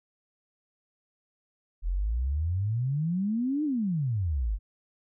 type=exponential two-way sweep; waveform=sine; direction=up then down; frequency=40.35 to 311.1 to 44.67 Hz; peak=-25 dBFS; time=1.82-4.59 s; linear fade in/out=50 ms; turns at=3.64 s; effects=none